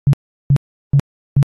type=tone bursts; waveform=sine; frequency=139.9 Hz; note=C#3; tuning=16 cents sharp; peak=-7 dBFS; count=4; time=0.07-1.428 s; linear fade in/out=0 ms; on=62 ms; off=370 ms; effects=AAC 32 kbps